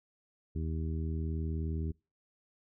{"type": "harmonic tone", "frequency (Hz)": 79.7, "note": "D#2", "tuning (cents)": 42, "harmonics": [1, 2, 3, 4, 5], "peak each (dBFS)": [-33, -39, -43, -45, -47], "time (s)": [0.55, 1.92], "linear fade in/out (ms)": 10, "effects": ["noise-tail reverb RT60 0.3 s tail -26 dB re dry"]}